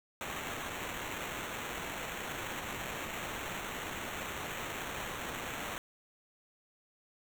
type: noise with sample-and-hold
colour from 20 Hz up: violet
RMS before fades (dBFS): -40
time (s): 0.21-5.78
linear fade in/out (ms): 0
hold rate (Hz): 4900
effects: none